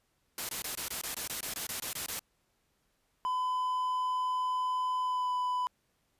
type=noise bursts; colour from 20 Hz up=white; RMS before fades=-36 dBFS; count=14; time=0.38-2.193 s; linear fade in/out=2 ms; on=110 ms; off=21 ms
type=tone with pitch glide; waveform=triangle; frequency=1009 to 998 Hz; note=B5 to B5; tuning=+37 to +18 cents; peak=-27 dBFS; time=3.25-5.67 s; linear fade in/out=0 ms; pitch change=-19 cents; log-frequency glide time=5.01-5.32 s
effects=pink hiss -75 dBFS RMS until 6.19 s + resampled to 32000 Hz